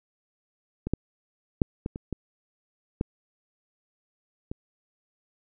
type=clicks; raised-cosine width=3 ms; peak=-17 / -11 / -7 / -16 / -22 / -17 / -12 / -20 dBFS; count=8; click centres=0.87 / 0.936 / 1.618 / 1.861 / 1.959 / 2.127 / 3.011 / 4.515 s; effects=none